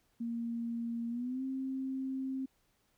sine tone with pitch glide, 233.1 to 264.7 Hz, A#3 to C4, 0 to +20 cents, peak -34 dBFS, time 0.2-2.46 s, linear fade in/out 10 ms, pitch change +220 cents, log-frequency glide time 1.09-1.43 s, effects pink hiss -74 dBFS RMS until 2.97 s

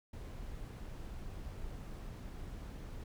brown noise, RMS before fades -45 dBFS, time 0.13-3.04 s, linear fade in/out 5 ms, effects none

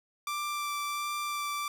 sawtooth tone with vibrato, 1174.7 Hz, D6, in tune, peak -28 dBFS, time 0.27-1.68 s, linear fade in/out 2 ms, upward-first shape sine, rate 1.4 Hz, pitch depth 10 cents each way, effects none

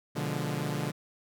sawtooth chord, B diminished seventh, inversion none, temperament equal, 123.47 / 146.83 / 174.61 / 207.7 Hz, B2 / D3 / F3 / Ab3, 0 / 0 / 0 / 0 cents, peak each -33 / -29 / -33 / -35 dBFS, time 0.15-0.92 s, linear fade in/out 20 ms, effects none

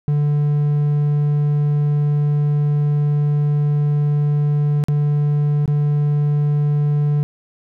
triangle tone with dropouts, 146.83 Hz, D3, in tune, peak -12 dBFS, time 0.08-7.23 s, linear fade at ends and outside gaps 0 ms, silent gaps 4.839-4.884 / 5.658-5.678 s, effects none

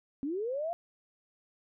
sine linear sweep, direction up, 261.6 to 702 Hz, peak -31 dBFS, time 0.23-0.73 s, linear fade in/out 0 ms, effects none

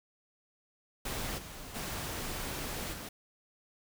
pink noise with level steps, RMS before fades -37 / -46 / -38 / -43 dBFS, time 1.05-3.09 s, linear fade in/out 5 ms, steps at 1.37 / 1.74 / 2.92 s, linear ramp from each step 20 ms, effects none

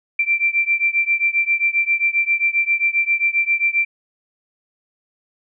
sine beating tone pair, 2349 / 2356.5 Hz, D7 / D7, 0 / +5 cents, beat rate 7.5 Hz, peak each -18 / -19 dBFS, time 0.19-3.85 s, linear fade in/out 5 ms, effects none

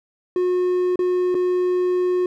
triangle tone with dropouts, 361.9 Hz, F#4, 38 cents flat, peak -15 dBFS, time 0.36-2.26 s, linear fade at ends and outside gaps 2 ms, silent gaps 0.958-0.991 / 1.345-1.35 s, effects none

